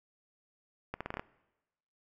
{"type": "accelerating click train", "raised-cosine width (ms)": 0.5, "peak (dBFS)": -21, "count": 7, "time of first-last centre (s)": [0.94, 1.195], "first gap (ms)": 66, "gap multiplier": 0.82, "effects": ["noise-tail reverb RT60 1.0 s tail -21 dB re dry"]}